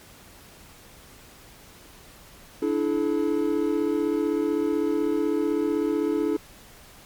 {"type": "chord", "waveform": "triangle", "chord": "D suspended second", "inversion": "none", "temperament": "equal with one note detuned", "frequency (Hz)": [293.7, 329.6, 429], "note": ["D4", "E4", "A4"], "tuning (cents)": [0, 0, -44], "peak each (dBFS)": -24, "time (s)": [2.62, 6.37], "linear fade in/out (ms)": 5, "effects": ["pink hiss -49 dBFS RMS until 7.05 s", "MP3 96 kbps"]}